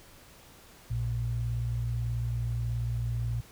sine tone pair together, 58.2 / 116.54 Hz, A#1 / A#2, -2 / 0 cents, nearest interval octave, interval 1202 cents, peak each -34 / -29 dBFS, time 0.9-3.41 s, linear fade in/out 10 ms, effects pink hiss -54 dBFS RMS until 3.51 s

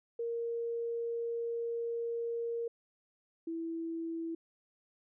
sine tone pair in turn, 466.2 / 329.7 Hz, A#4 / E4, 0 / 0 cents, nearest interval tritone, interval 600 cents, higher first, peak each -33 / -35 dBFS, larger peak first, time 0.19-2.68 / 3.47-4.35 s, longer first, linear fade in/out 5 ms, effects none

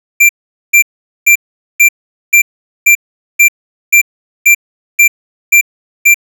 square tone bursts, 2361 Hz, D7, 9 cents sharp, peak -3 dBFS, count 12, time 0.2-6.144 s, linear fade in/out 10 ms, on 92 ms, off 440 ms, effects none

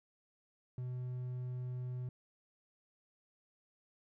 triangle tone, 125.4 Hz, B2, 27 cents sharp, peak -36 dBFS, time 0.78-2.09 s, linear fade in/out 2 ms, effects none

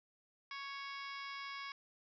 harmonic tone, 554.4 Hz, C#5, in tune, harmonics 2 / 3 / 4 / 5 / 6 / 7 / 8 / 9 / 10, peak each -47 / -52 / -48 / -58 / -55 / -59 / -64 / -54 / -60 dBFS, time 0.51-1.72 s, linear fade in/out 2 ms, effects none

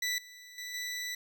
20% pulse tone with level steps, 1975.5 Hz, B6, in tune, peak -25 / -44 / -34 / -30 dBFS, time 0.02-1.15 s, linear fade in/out 5 ms, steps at 0.18 / 0.58 / 0.74 s, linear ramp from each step 2 ms, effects none

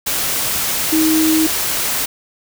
sine tone in noise, 316.4 Hz, D#4, 29 cents sharp, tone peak -12 dBFS, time 0.92-1.47 s, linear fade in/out 10 ms, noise white, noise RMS -19 dBFS, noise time 0.06-2.06 s, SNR +4 dB, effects none

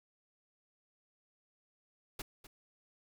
pink noise with echo, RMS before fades -41 dBFS, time 2.19-2.22 s, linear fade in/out 5 ms, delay 250 ms, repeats 1, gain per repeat -13 dB, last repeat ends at 2.47 s, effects none

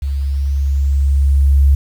sine tone with level ramp, 69.3 Hz, C#2, in tune, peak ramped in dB -16 to -6 dBFS, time 0.02-1.75 s, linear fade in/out 5 ms, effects 7-bit

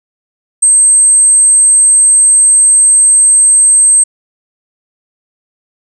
sine tone, 8300 Hz, C9, 15 cents flat, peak -3 dBFS, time 0.62-4.04 s, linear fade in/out 10 ms, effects none

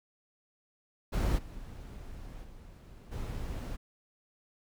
brown noise with level steps, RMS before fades -28 / -45 / -50 / -37 dBFS, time 1.12-3.77 s, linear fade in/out 20 ms, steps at 1.37 / 2.43 / 3.11 s, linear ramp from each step 20 ms, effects none

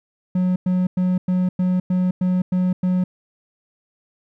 triangle tone bursts, 182.6 Hz, F#3, 23 cents flat, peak -14 dBFS, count 9, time 0.35-3.04 s, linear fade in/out 5 ms, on 210 ms, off 100 ms, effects none

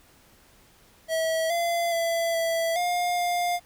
square tone with pitch steps, 647 / 684 / 670 / 662 / 709 / 705 Hz, E5 / F5 / E5 / E5 / F5 / F5, -32 / -36 / +28 / +7 / +26 / +16 cents, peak -24 dBFS, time 1.08-3.6 s, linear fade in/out 50 ms, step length 420 ms, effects pink hiss -57 dBFS RMS until 3.65 s

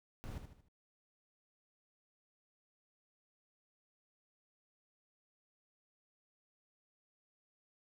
brown noise with echo, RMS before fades -44 dBFS, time 0.24-0.38 s, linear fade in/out 0 ms, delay 76 ms, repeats 4, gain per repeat -7 dB, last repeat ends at 0.684 s, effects none

